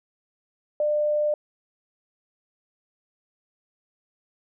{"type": "tone", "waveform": "sine", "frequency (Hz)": 598, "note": "D5", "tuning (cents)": 31, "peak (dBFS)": -20, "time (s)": [0.8, 1.34], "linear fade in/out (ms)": 2, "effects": []}